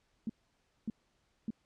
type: tone bursts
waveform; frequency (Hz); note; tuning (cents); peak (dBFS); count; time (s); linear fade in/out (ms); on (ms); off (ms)
sine; 221; A3; +8; -32; 3; 0.27-1.505; 2; 25; 580
effects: pink hiss -75 dBFS RMS until 1.65 s + low-pass 7000 Hz 12 dB/octave

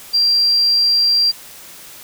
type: tone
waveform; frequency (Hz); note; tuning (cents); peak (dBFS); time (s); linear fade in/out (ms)
sine; 4739; D8; +15; -11; 0.13-1.32; 20
effects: white hiss -38 dBFS RMS until 2.03 s

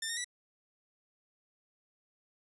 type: tone with pitch steps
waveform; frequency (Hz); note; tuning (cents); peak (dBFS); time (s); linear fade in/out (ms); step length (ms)
10% pulse; 1795 / 1848 / 1956; A6 / A#6 / B6; +34 / -16 / -17; -25; 0.02-0.245; 5; 75
effects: resampled to 24000 Hz

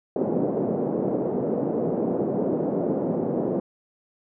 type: band-pass noise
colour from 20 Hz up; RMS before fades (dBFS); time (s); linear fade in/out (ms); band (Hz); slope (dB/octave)
white; -25; 0.16-3.6; 2; 160 to 520; 24
effects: none

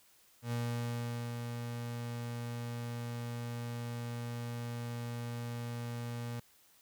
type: tone with ADSR envelope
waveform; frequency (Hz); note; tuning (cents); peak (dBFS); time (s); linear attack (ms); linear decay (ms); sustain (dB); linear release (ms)
35% pulse; 118.9; A#2; +35; -31; 0.42-6.4; 100; 810; -5; 6
effects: white hiss -65 dBFS RMS until 6.81 s

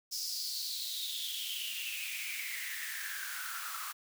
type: noise with high-pass filter sweep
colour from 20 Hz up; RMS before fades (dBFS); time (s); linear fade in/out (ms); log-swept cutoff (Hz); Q
white; -39; 0.11-3.93; 20; 5300 to 1200; 7.6
effects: none

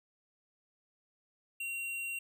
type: tone with hard clipping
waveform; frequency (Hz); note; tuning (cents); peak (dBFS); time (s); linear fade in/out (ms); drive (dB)
sine; 2750; F7; -27; -37; 1.6-2.19; 5; 14
effects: none

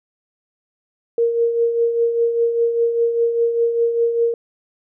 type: tone with tremolo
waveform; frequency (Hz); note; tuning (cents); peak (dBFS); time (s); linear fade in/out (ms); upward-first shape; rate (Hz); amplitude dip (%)
sine; 466.2; A#4; 0; -12; 1.18-4.34; 2; triangle; 5; 60
effects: none

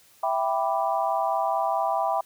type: chord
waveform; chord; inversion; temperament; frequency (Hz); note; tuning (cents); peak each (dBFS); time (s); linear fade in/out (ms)
sine; E minor seventh; none; equal; 659.3 / 784 / 987.8 / 1174.7; E5 / G5 / B5 / D6; 0 / 0 / 0 / 0; -27 / -26 / -28 / -32; 0.23-2.21; 5
effects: white hiss -57 dBFS RMS until 2.25 s

